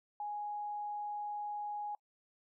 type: tone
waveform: sine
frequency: 830.6 Hz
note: G#5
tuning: in tune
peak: -37 dBFS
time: 0.2-1.95 s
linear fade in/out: 2 ms
effects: noise-tail reverb RT60 0.1 s tail -25 dB re dry